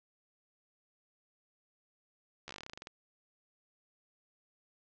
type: slowing click train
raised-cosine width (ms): 0.2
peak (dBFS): -27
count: 15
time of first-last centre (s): 2.48-2.871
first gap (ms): 13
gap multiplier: 1.11
effects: low-pass 7000 Hz 12 dB/octave